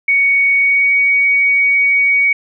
sine tone with pitch glide, 2233 to 2247 Hz, C#7 to C#7, +12 to +23 cents, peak -9 dBFS, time 0.08-2.33 s, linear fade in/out 5 ms, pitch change +11 cents, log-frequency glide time 0.56-0.91 s, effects none

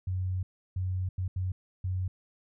sine tone bursts at uneven times, 92.5 Hz, F#2, in tune, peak -28 dBFS, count 5, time 0.07-0.43 / 0.76-1.09 / 1.18-1.28 / 1.36-1.52 / 1.84-2.08 s, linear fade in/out 5 ms, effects none

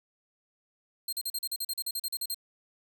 15% pulse tone bursts, 4191 Hz, C8, 2 cents sharp, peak -24 dBFS, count 15, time 1.08-2.345 s, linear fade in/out 5 ms, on 47 ms, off 40 ms, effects 10-bit

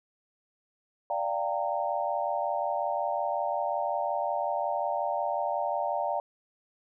sine chord, G minor seventh, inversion second, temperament equal with one note detuned, 587.3 / 698.5 / 784 / 919.5 Hz, D5 / F5 / G5 / Bb5, 0 / 0 / 0 / -24 cents, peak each -32 / -32 / -33 / -33 dBFS, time 1.1-6.2 s, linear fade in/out 2 ms, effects none

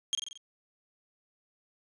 30% pulse tone with echo, 3231 Hz, G#7, 48 cents flat, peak -23 dBFS, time 0.13-0.15 s, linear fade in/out 0 ms, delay 45 ms, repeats 5, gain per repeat -4 dB, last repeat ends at 0.375 s, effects resampled to 24000 Hz

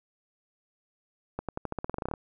accelerating click train, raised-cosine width 1 ms, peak -18 dBFS, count 15, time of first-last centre 1.39-2.138 s, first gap 97 ms, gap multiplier 0.9, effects none

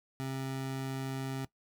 25% pulse tone, 133.5 Hz, C3, 35 cents sharp, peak -31 dBFS, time 0.2-1.45 s, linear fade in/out 0 ms, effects noise-tail reverb RT60 0.1 s tail -18 dB re dry

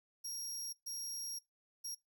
25% pulse tone bursts at uneven times, 5610 Hz, F8, 7 cents sharp, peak -36 dBFS, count 3, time 0.24-0.73 / 0.86-1.39 / 1.84-1.95 s, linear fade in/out 10 ms, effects noise-tail reverb RT60 0.2 s tail -21 dB re dry

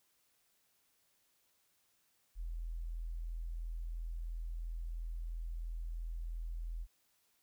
sine tone, 41.48 Hz, E1, 12 cents sharp, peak -38 dBFS, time 2.35-6.87 s, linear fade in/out 50 ms, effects white hiss -75 dBFS RMS until 7.42 s

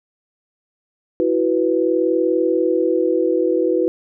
sine chord, E suspended second, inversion none, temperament equal, 329.6 / 370 / 493.9 Hz, E4 / F#4 / B4, 0 / 0 / 0 cents, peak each -19 dBFS, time 1.2-3.88 s, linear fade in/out 0 ms, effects none

